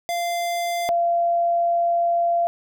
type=tone pair in turn; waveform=square / sine; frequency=692 / 686.8 Hz; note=F5 / F5; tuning=-16 / -29 cents; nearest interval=unison; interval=13 cents; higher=first; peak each=-23 / -17 dBFS; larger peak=second; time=0.09-0.89 / 0.89-2.47 s; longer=second; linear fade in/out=0 ms; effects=none